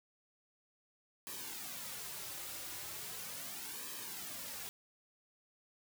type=noise with flanger; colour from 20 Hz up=white; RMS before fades=-45 dBFS; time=1.27-4.69 s; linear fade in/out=0 ms; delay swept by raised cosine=1.4 to 4.6 ms; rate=0.38 Hz; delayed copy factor=-0.75; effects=none